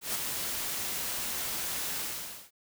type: noise with ADSR envelope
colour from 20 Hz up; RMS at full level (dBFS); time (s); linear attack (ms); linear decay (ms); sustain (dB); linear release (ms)
white; -30; 0.01-2.51; 140; 7; -4; 520
effects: none